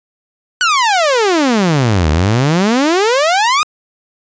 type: exponential two-way sweep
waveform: sawtooth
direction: down then up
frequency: 1516 to 73.42 to 1268 Hz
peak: -6 dBFS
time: 0.61-3.63 s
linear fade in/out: 0 ms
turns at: 2.1 s
effects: resampled to 16000 Hz